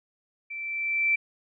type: tone with level ramp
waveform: sine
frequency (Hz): 2335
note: D7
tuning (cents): -11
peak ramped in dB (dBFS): -34 to -19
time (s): 0.5-1.16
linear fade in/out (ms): 10
effects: none